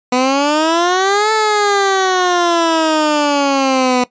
15% pulse exponential two-way sweep, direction up then down, 246.9 to 440 to 246.9 Hz, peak -5 dBFS, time 0.12-4.04 s, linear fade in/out 5 ms, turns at 1.32 s, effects noise-tail reverb RT60 0.1 s tail -17 dB re dry + resampled to 16000 Hz

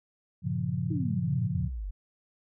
sine chord, G half-diminished seventh, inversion none, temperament equal, 98 / 116.54 / 138.59 / 174.61 Hz, G2 / Bb2 / Db3 / F3, 0 / 0 / 0 / 0 cents, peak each -35 / -34 / -32 / -32 dBFS, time 0.42-1.7 s, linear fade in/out 50 ms
sine exponential sweep, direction down, 330.3 to 43.65 Hz, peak -32 dBFS, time 0.9-1.91 s, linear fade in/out 10 ms
effects none

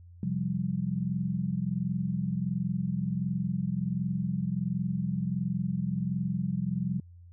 sine chord, C suspended fourth, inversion none, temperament equal, 130.81 / 174.61 / 196 Hz, C3 / F3 / G3, 0 / 0 / 0 cents, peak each -33 / -31 / -32 dBFS, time 0.23-7 s, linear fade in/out 2 ms, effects added 87 Hz sine -48 dBFS peak until 7.32 s

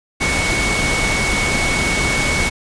sine tone in noise, 2217 Hz, C#7, in tune, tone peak -19 dBFS, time 0.2-2.5 s, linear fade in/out 20 ms, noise pink, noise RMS -19 dBFS, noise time 0.2-2.5 s, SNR -3 dB, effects resampled to 22050 Hz

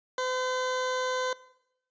20% pulse tone, 510 Hz, C5, 44 cents flat, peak -23 dBFS, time 0.18-1.33 s, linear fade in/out 2 ms, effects noise-tail reverb RT60 0.8 s tail -19 dB re dry + resampled to 16000 Hz

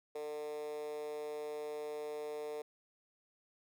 10% pulse tone with high-pass filter, 150 Hz, D3, 37 cents sharp, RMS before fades -42 dBFS, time 0.15-2.62 s, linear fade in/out 5 ms, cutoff 480 Hz, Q 8.7, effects none

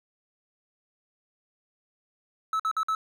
triangle tone bursts, 1301 Hz, E6, 23 cents flat, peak -22 dBFS, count 4, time 2.53-2.95 s, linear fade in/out 2 ms, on 66 ms, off 52 ms, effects none

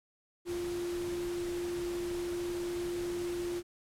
sine tone in noise, 349.2 Hz, F4, in tune, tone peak -33 dBFS, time 0.45-3.63 s, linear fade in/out 50 ms, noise pink, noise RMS -45 dBFS, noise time 0.45-3.63 s, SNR +9 dB, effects low-pass 12000 Hz 12 dB/octave

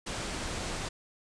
pink low-pass noise, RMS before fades -36 dBFS, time 0.06-0.89 s, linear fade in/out 10 ms, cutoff 9200 Hz, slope 48 dB/octave, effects none

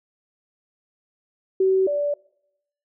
sine tone pair in turn, 380.1 / 581 Hz, F#4 / D5, +47 / -19 cents, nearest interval perfect fifth, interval 734 cents, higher second, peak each -15 / -20 dBFS, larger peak first, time 1.6-1.87 / 1.87-2.14 s, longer neither, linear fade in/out 5 ms, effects noise-tail reverb RT60 0.8 s tail -23 dB re dry

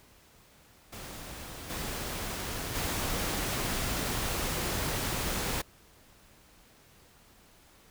pink noise with level steps, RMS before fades -43 / -36 / -32 dBFS, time 0.92-5.62 s, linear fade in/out 10 ms, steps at 1.69 / 2.74 s, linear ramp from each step 20 ms, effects pink hiss -59 dBFS RMS until 7.9 s

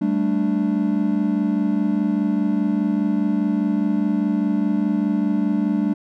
triangle chord, G suspended second, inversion none, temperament equal with one note detuned, 195.09 / 220 / 293.7 Hz, G3 / A3 / D4, -8 / 0 / 0 cents, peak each -20 dBFS, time 0.01-5.94 s, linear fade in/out 10 ms, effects none

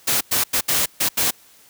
white noise bursts at uneven times, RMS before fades -19 dBFS, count 6, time 0.07-0.21 / 0.31-0.44 / 0.53-0.61 / 0.68-0.86 / 1-1.09 / 1.17-1.31 s, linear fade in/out 10 ms, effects white hiss -51 dBFS RMS until 1.69 s + high-pass 60 Hz 12 dB/octave

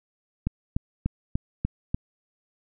click train, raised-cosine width 5 ms, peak -12 dBFS, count 6, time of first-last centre 0.47-1.945 s, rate 3.39 Hz, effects none

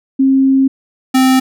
sine / square tone pair in turn, 267.9 / 260.6 Hz, C4 / C4, +41 / -7 cents, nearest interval unison, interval 48 cents, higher first, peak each -7 / -8 dBFS, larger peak first, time 0.19-0.68 / 1.14-1.4 s, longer first, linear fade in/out 10 ms, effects none

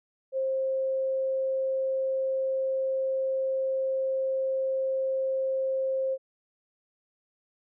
sine tone, 530 Hz, C5, 22 cents sharp, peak -25 dBFS, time 0.32-6.18 s, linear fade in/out 50 ms, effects none

